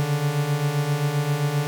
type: beating tone pair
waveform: 45% pulse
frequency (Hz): 140 / 147.6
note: C#3 / D3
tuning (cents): +18 / +9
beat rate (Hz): 7.6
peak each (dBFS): -27 / -22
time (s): 0-1.67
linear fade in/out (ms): 0
effects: none